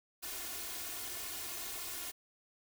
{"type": "noise with comb filter", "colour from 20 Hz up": "white", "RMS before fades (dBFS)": -42, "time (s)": [0.22, 2.12], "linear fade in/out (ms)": 20, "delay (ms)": 2.8, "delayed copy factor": 0.95, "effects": []}